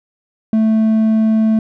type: tone with hard clipping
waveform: sine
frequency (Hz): 220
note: A3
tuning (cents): 0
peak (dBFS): -11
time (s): 0.53-1.59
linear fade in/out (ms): 2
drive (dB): 3
effects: none